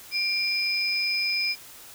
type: tone pair together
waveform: sine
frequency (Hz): 2372 / 5045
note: D7 / D#8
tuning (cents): +17 / +23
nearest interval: octave + minor second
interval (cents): 1306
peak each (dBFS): -26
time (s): 0.11-1.56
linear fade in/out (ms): 50
effects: white hiss -46 dBFS RMS until 1.94 s